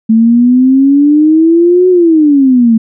sine exponential two-way sweep, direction up then down, 220 to 370 to 220 Hz, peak -3 dBFS, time 0.09-2.78 s, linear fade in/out 10 ms, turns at 1.89 s, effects none

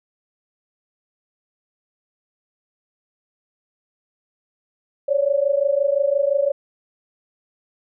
sine tone pair together, 550 / 575.8 Hz, C#5 / D5, -14 / -34 cents, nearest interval minor second, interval 80 cents, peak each -19 dBFS, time 5.08-6.52 s, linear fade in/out 10 ms, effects none

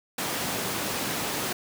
pink high-pass noise, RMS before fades -30 dBFS, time 0.18-1.53 s, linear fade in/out 5 ms, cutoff 170 Hz, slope 12 dB/octave, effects none

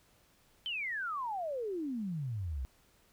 sine exponential sweep, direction down, 3136 to 60.7 Hz, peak -34 dBFS, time 0.66-2.65 s, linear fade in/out 0 ms, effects pink hiss -67 dBFS RMS until 3.12 s

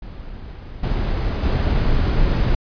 brown noise with level steps, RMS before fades -34 / -20 / -17 dBFS, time 0.02-2.55 s, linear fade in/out 5 ms, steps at 0.83 / 1.43 s, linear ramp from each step 5 ms, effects resampled to 11025 Hz

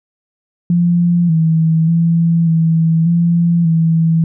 sine tone with pitch steps, 173.3 / 161.4 / 167.1 / 163 / 170.4 / 163.4 Hz, F3 / E3 / E3 / E3 / F3 / E3, -13 / -36 / +24 / -19 / -42 / -15 cents, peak -9 dBFS, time 0.7-4.24 s, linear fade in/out 2 ms, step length 590 ms, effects none

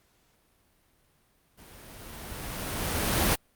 pink noise with level ramp, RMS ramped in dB -52 to -22 dBFS, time 1.57-3.36 s, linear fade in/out 20 ms, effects pink hiss -67 dBFS RMS until 3.55 s + Opus 48 kbps

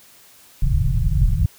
pink low-pass noise, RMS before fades -17 dBFS, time 0.62-1.46 s, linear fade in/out 2 ms, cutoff 160 Hz, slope 96 dB/octave, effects white hiss -49 dBFS RMS until 1.58 s

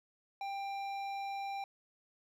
sine tone with hard clipping, 791 Hz, G5, 15 cents sharp, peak -39 dBFS, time 0.41-1.64 s, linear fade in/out 2 ms, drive 11 dB, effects none

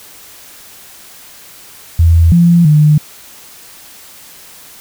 sine tone with pitch steps, 83.2 / 171.5 / 150.9 Hz, E2 / F3 / D3, +17 / -31 / +47 cents, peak -4 dBFS, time 1.99-2.98 s, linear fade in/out 5 ms, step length 330 ms, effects white hiss -37 dBFS RMS until 4.8 s

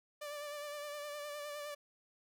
sawtooth tone with vibrato, 587 Hz, D5, 1 cent flat, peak -38 dBFS, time 0.21-1.75 s, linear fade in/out 10 ms, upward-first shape sine, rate 9.7 Hz, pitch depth 30 cents each way, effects none

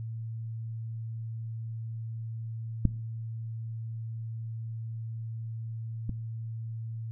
clicks, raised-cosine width 5 ms, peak -10 / -19 dBFS, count 2, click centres 2.853 / 6.094 s, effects noise-tail reverb RT60 0.6 s tail -20 dB re dry + added 113 Hz sine -34 dBFS peak until 7.11 s

